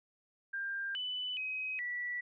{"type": "tone with pitch steps", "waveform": "sine", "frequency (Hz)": [1594, 2994, 2530, 1953], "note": ["G6", "F#7", "D#7", "B6"], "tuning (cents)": [28, 20, 28, -20], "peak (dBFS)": -35, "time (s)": [0.53, 2.21], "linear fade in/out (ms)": 10, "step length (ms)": 420, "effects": []}